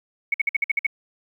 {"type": "tone bursts", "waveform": "sine", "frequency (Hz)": 2217, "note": "C#7", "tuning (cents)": 0, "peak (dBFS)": -17, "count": 8, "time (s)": [0.32, 0.867], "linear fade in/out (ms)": 5, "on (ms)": 22, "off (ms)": 53, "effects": ["9-bit"]}